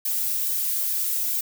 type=noise with flanger; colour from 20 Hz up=violet; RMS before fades=-25 dBFS; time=0.05-1.41 s; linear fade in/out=5 ms; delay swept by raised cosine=1.4 to 5.3 ms; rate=2.3 Hz; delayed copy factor=-0.75; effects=none